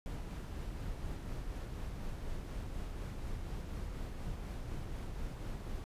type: noise with tremolo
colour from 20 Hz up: brown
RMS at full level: -40 dBFS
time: 0.06-5.84 s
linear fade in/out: 0 ms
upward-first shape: sine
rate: 4.1 Hz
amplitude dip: 25%
effects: resampled to 32000 Hz